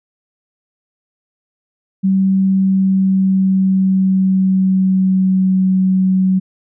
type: tone with pitch glide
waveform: sine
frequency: 191.7 to 187.86 Hz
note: G3 to F#3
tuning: -38 to +27 cents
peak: -10 dBFS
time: 2.03-6.4 s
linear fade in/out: 20 ms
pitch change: -35 cents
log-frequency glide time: 2.44-5.64 s
effects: none